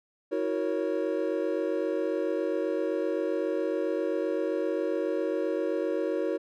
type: chord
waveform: triangle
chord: F# dominant seventh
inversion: third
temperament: equal with one note detuned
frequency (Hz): 322.5 / 370 / 466.2 / 554.4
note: E4 / F#4 / A#4 / C#5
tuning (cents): -38 / 0 / 0 / 0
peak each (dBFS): -30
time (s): 0.31-6.38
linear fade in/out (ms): 20
effects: none